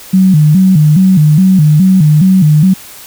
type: tone with vibrato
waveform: sine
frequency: 168.9 Hz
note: E3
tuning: 42 cents sharp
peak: -3 dBFS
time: 0.13-2.74 s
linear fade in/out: 10 ms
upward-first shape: square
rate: 2.4 Hz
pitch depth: 190 cents each way
effects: white hiss -32 dBFS RMS until 3.06 s